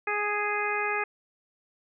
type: harmonic tone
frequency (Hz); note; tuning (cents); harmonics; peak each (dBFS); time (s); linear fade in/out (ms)
415.3; G#4; 0; 1 / 2 / 3 / 4 / 5 / 6; -33 / -33 / -33 / -33 / -33 / -33; 0.07-1.04; 5
effects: none